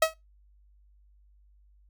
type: tone with exponential decay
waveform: sawtooth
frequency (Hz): 641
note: E5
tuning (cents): -49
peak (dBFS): -12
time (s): 0.02-0.14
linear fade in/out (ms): 5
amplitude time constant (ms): 26
effects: noise-tail reverb RT60 0.2 s tail -21 dB re dry + added 50 Hz sine -57 dBFS peak until 1.89 s